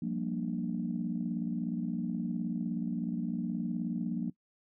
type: chord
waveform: sine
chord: G minor seventh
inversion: third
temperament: equal with one note detuned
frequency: 176.75 / 196 / 233.1 / 293.7 Hz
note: F3 / G3 / Bb3 / D4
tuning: +21 / 0 / 0 / 0 cents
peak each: -35 / -39 / -34 / -39 dBFS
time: 0.02-4.3 s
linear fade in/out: 5 ms
effects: noise-tail reverb RT60 0.1 s tail -21 dB re dry + tanh soft clip ceiling -21 dBFS